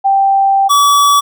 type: tone pair in turn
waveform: sine / square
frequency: 784 / 1143.3 Hz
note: G5 / D6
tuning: 0 / -47 cents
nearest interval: perfect fifth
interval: 653 cents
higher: second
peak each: -7 dBFS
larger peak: neither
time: 0.04-0.69 / 0.69-1.21 s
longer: first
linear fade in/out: 20 ms
effects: none